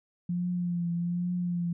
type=tone with vibrato; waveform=sine; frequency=174.61 Hz; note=F3; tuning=in tune; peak=-27 dBFS; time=0.29-1.73 s; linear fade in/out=5 ms; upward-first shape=triangle; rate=1.2 Hz; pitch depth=42 cents each way; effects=none